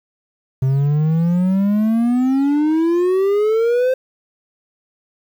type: exponential sweep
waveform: triangle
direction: up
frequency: 129.9 to 523.3 Hz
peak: -11 dBFS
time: 0.62-3.94 s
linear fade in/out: 5 ms
effects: 8-bit